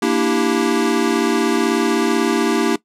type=chord; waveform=square; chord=E half-diminished seventh; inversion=second; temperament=equal; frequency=233.1 / 293.7 / 329.6 / 392 Hz; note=Bb3 / D4 / E4 / G4; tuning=0 / 0 / 0 / 0 cents; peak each=-21 dBFS; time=0.02-2.76 s; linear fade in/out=5 ms; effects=noise-tail reverb RT60 0.1 s tail -19 dB re dry + low-pass 10000 Hz 12 dB/octave